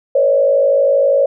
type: tone with frequency modulation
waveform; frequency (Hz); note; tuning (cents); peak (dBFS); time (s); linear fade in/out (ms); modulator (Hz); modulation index
sine; 554.4; C#5; 0; -9; 0.15-1.26; 5; 52.4; 0.94
effects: none